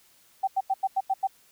sine tone bursts, 772 Hz, G5, 27 cents flat, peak -21 dBFS, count 7, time 0.43-1.273 s, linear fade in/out 10 ms, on 45 ms, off 88 ms, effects white hiss -60 dBFS RMS until 1.51 s

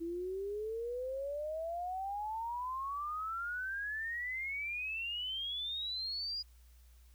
sine exponential sweep, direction up, 329.6 to 4925 Hz, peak -36 dBFS, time 0-6.43 s, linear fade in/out 20 ms, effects added 60 Hz sine -57 dBFS peak until 7.14 s + white hiss -70 dBFS RMS until 7.14 s

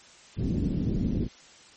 white low-pass noise, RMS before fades -27 dBFS, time 0.36-1.29 s, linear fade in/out 50 ms, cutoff 270 Hz, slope 24 dB/octave, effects white hiss -52 dBFS RMS until 1.76 s + MP3 32 kbps

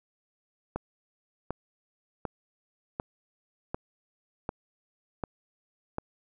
click train, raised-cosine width 1 ms, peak -17 dBFS, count 8, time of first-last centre 0.76-5.984 s, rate 1.34 Hz, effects none

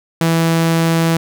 sawtooth tone, 164.81 Hz, E3, in tune, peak -8 dBFS, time 0.21-1.17 s, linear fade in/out 2 ms, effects none

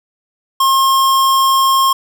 square tone, 1072 Hz, C6, 42 cents sharp, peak -10 dBFS, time 0.6-1.93 s, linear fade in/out 5 ms, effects 8-bit

